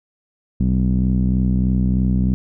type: tone with low-pass filter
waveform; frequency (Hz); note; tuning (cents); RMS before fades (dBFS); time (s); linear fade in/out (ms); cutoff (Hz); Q
sawtooth; 63.2; B1; +41; -17; 0.6-2.34; 0; 210; 4.1
effects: none